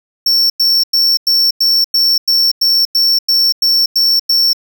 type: tone bursts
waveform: square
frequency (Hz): 5440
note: F8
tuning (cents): -46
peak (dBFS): -9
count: 13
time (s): 0.26-4.532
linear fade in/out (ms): 5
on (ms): 240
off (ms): 96
effects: none